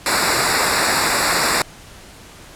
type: noise with comb filter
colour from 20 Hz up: pink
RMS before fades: -17 dBFS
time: 0.06-1.62 s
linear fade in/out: 2 ms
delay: 0.32 ms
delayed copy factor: -0.95
effects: pink hiss -41 dBFS RMS until 2.55 s + low-pass 11000 Hz 12 dB/octave